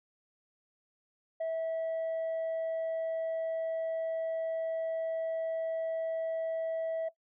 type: tone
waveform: sine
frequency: 651 Hz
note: E5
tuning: 22 cents flat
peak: -28 dBFS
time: 1.4-7.09 s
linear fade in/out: 10 ms
effects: noise-tail reverb RT60 0.1 s tail -18 dB re dry + tanh soft clip ceiling -30 dBFS